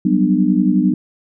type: chord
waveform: sine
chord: G major seventh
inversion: third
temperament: equal with one note detuned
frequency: 185 / 196 / 246.9 / 299.8 Hz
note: F#3 / G3 / B3 / D4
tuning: 0 / 0 / 0 / +36 cents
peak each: -17 dBFS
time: 0.05-0.94 s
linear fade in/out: 5 ms
effects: none